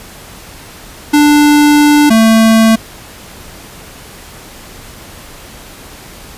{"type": "tone pair in turn", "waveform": "square", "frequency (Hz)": [294.9, 223.2], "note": ["D4", "A3"], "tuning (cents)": [7, 25], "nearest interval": "perfect fourth", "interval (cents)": 482, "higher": "first", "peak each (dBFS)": -5, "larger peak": "neither", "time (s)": [[1.13, 2.1], [2.1, 2.76]], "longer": "first", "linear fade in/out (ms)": 10, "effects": ["pink hiss -33 dBFS RMS until 6.37 s", "resampled to 32000 Hz"]}